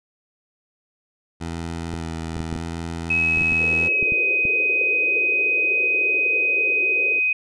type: tone with vibrato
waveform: 15% pulse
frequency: 82.5 Hz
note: E2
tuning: 2 cents sharp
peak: -21 dBFS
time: 1.4-3.89 s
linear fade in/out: 20 ms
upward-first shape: square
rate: 0.83 Hz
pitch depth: 19 cents each way
type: clicks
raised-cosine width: 3 ms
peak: -17 dBFS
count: 11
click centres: 1.938 / 2.366 / 2.404 / 2.527 / 2.56 / 3.374 / 3.415 / 3.523 / 4.027 / 4.122 / 4.453 s
type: tone with pitch glide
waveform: sine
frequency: 2555 to 2510 Hz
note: D#7 to D#7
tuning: +45 to +15 cents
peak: -17 dBFS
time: 3.1-7.33 s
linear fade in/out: 5 ms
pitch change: -30 cents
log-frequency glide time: 3.91-4.1 s
type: band-pass noise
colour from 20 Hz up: white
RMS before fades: -33 dBFS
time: 3.59-7.2 s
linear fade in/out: 20 ms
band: 350 to 500 Hz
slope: 48 dB/octave
effects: resampled to 22050 Hz